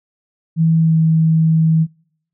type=tone with pitch glide; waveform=sine; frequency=162.6 to 160.73 Hz; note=E3 to E3; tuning=-23 to -43 cents; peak=-10 dBFS; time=0.56-1.87 s; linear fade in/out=50 ms; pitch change=-20 cents; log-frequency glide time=0.79-0.96 s; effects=noise-tail reverb RT60 0.7 s tail -25 dB re dry